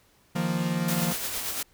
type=chord; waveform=45% pulse; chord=Eb suspended second; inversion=none; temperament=equal; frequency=155.56 / 174.61 / 233.1 Hz; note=Eb3 / F3 / Bb3; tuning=0 / 0 / 0 cents; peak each=-31 / -27 / -32 dBFS; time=0.35-1.13 s; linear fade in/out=10 ms
type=noise with tremolo; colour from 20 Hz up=white; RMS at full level=-30 dBFS; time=0.88-1.63 s; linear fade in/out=5 ms; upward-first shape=sine; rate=8.7 Hz; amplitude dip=40%
effects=pink hiss -62 dBFS RMS until 1.73 s